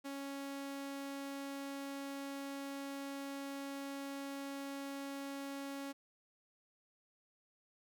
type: tone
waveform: sawtooth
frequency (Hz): 277.2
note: C#4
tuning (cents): 0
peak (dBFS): -38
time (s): 0.04-5.93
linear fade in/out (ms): 20
effects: none